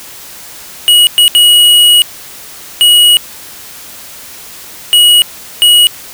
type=tone bursts at uneven times; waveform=square; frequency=2907 Hz; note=F#7; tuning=31 cents flat; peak=-3 dBFS; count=6; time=0.88-1.07 / 1.18-1.28 / 1.35-2.02 / 2.81-3.17 / 4.93-5.22 / 5.62-5.87 s; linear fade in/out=0 ms; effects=white hiss -30 dBFS RMS until 6.13 s